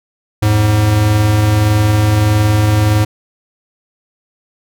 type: tone pair together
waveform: square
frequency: 84.4 / 106 Hz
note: E2 / G#2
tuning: +41 / +36 cents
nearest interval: major third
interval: 395 cents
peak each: -20 / -10 dBFS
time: 0.42-3.05 s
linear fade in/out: 10 ms
effects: none